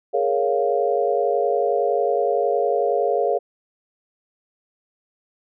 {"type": "chord", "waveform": "sine", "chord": "Bb minor seventh", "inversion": "third", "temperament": "equal", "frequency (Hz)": [415.3, 466.2, 554.4, 698.5], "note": ["Ab4", "Bb4", "Db5", "F5"], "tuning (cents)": [0, 0, 0, 0], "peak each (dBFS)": -23, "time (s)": [0.13, 3.39], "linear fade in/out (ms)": 20, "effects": []}